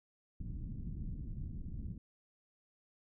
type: low-pass noise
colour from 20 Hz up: pink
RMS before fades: -42 dBFS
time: 0.4-1.98 s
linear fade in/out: 5 ms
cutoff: 220 Hz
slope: 24 dB/octave
effects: none